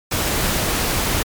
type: noise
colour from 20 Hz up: pink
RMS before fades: -20 dBFS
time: 0.11-1.23 s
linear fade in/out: 10 ms
effects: MP3 96 kbps